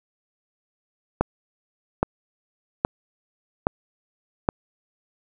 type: click train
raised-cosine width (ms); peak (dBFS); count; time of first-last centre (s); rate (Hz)
1; -4; 5; 1.21-4.489; 1.22
effects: none